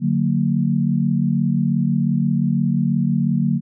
sine chord, D augmented, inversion none, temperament just, 146.83 / 183.54 / 229.4 Hz, D3 / F#3 / A#3, 0 / -14 / -28 cents, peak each -20 dBFS, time 0-3.61 s, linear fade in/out 50 ms, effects none

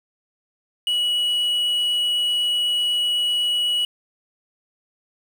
triangle tone with quantisation, 2927 Hz, F#7, 19 cents flat, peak -17 dBFS, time 0.87-3.85 s, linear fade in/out 2 ms, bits 7, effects none

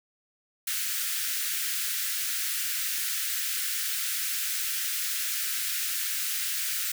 white high-pass noise, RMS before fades -30 dBFS, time 0.67-6.92 s, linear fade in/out 5 ms, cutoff 1400 Hz, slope 48 dB/octave, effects none

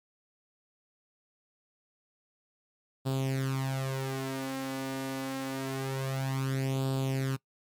sawtooth tone with flanger, 133.7 Hz, C3, 38 cents sharp, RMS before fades -32 dBFS, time 3.05-7.37 s, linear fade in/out 20 ms, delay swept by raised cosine 0.24 to 4.14 ms, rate 0.26 Hz, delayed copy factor +0.75, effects noise-tail reverb RT60 0.1 s tail -20 dB re dry + MP3 96 kbps

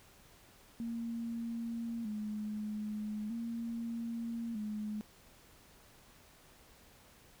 sine tone with vibrato, 221.5 Hz, A3, 12 cents sharp, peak -36 dBFS, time 0.8-5.01 s, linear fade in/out 0 ms, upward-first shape square, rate 0.4 Hz, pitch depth 77 cents each way, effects pink hiss -61 dBFS RMS until 7.4 s

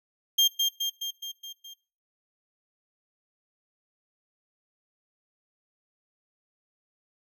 35% pulse tone with echo, 3200 Hz, G7, 35 cents sharp, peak -16 dBFS, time 0.38-0.48 s, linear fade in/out 10 ms, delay 210 ms, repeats 6, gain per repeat -4 dB, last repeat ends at 1.74 s, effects noise-tail reverb RT60 0.4 s tail -22 dB re dry

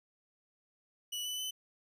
sawtooth tone with pitch steps, 2949 / 2987 / 3025 Hz, F#7 / F#7 / F#7, -6 / +16 / +38 cents, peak -33 dBFS, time 1.12-1.51 s, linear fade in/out 10 ms, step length 130 ms, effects none

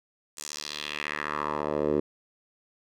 10% pulse tone with band-pass filter sweep, 74.6 Hz, D2, 28 cents sharp, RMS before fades -31 dBFS, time 0.37-2 s, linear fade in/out 5 ms, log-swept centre 8000 to 380 Hz, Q 2.2, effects none

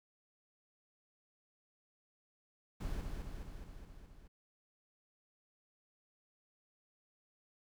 brown noise with echo, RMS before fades -39 dBFS, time 2.8-3.02 s, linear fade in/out 10 ms, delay 210 ms, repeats 6, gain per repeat -3 dB, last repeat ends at 4.28 s, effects none

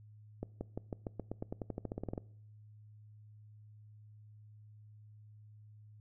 accelerating click train, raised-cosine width 2 ms, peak -25 dBFS, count 19, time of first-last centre 0.43-2.178 s, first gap 180 ms, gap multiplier 0.92, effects noise-tail reverb RT60 0.7 s tail -22 dB re dry + added 106 Hz sine -54 dBFS peak until 6 s

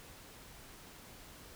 silence, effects pink hiss -54 dBFS RMS until 1.55 s

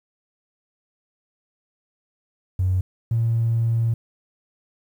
triangle tone pair in turn, 92.5 / 114.89 Hz, F#2 / A#2, 0 / -25 cents, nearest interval major third, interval 375 cents, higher second, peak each -14 dBFS, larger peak neither, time 2.59-2.81 / 3.11-3.94 s, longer second, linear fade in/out 5 ms, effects tanh soft clip ceiling -15 dBFS + 9-bit

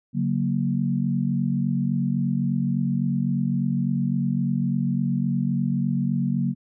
sine chord, F# major, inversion second, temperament equal with one note detuned, 141.42 / 185 / 233.1 Hz, C#3 / F#3 / A#3, +35 / 0 / 0 cents, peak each -25 dBFS, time 0.13-6.55 s, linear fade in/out 50 ms, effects none

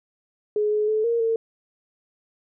sine tone with pitch steps, 420.9 / 423.5 / 432.8 / 466.4 / 453 Hz, G#4 / G#4 / A4 / A#4 / A#4, +23 / +34 / -29 / +1 / -50 cents, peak -19 dBFS, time 0.56-1.36 s, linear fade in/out 2 ms, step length 160 ms, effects none

